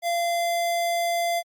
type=tone; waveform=square; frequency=687 Hz; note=F5; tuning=29 cents flat; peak=-23 dBFS; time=0.02-1.43 s; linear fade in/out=50 ms; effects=Opus 48 kbps